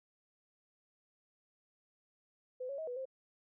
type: tone with pitch steps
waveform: sine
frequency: 507 / 555 / 636 / 492.3 / 527 Hz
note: B4 / C#5 / D#5 / B4 / C5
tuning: +45 / +2 / +38 / -6 / +12 cents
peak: -38 dBFS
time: 2.6-3.055 s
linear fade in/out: 10 ms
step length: 91 ms
effects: none